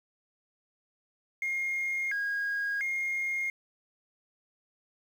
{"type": "tone with vibrato", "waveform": "sine", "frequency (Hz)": 1869, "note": "A#6", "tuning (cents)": 4, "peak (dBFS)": -27, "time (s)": [1.42, 3.5], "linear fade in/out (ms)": 2, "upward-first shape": "square", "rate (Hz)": 0.72, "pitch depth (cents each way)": 230, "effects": ["tanh soft clip ceiling -26 dBFS", "9-bit"]}